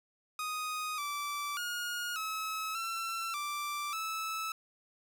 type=tone with pitch steps; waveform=sawtooth; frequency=1246 / 1163 / 1433 / 1290 / 1346 / 1174 / 1307 Hz; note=D#6 / D6 / F6 / E6 / E6 / D6 / E6; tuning=+2 / -17 / +44 / -38 / +36 / -1 / -15 cents; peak=-31 dBFS; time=0.39-4.52 s; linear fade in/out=2 ms; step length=590 ms; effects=10-bit